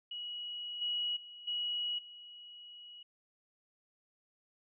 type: tone with level steps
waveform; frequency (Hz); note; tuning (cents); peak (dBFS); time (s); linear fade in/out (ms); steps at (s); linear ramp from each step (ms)
sine; 2914; F#7; -27; -39 / -32 / -48 / -33 / -49; 0.11-3.03; 5; 0.81 / 1.16 / 1.47 / 1.98; 10
effects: none